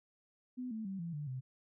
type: tone with pitch steps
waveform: sine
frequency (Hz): 251.4 / 220.1 / 192.74 / 168.76 / 147.77 / 129.38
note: B3 / A3 / G3 / E3 / D3 / C3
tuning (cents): +31 / +1 / -29 / +41 / +11 / -19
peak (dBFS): -38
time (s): 0.57-1.41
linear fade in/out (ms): 20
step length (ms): 140
effects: none